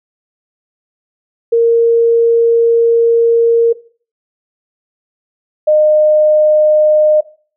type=tone pair in turn; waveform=sine; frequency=463.7 / 610.7 Hz; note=A#4 / D#5; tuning=-9 / -32 cents; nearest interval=perfect fourth; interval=477 cents; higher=second; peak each=-6 dBFS; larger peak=neither; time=1.52-3.73 / 5.67-7.21 s; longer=first; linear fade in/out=10 ms; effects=noise-tail reverb RT60 0.4 s tail -17 dB re dry